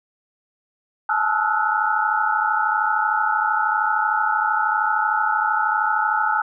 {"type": "tone cluster", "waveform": "sine", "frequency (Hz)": [847, 880, 1287, 1368, 1471], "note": ["G#5", "A5", "E6", "F6", "F#6"], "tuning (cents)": [34, 0, -42, -36, -11], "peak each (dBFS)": -24, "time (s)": [1.09, 6.42], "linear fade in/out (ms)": 5, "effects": []}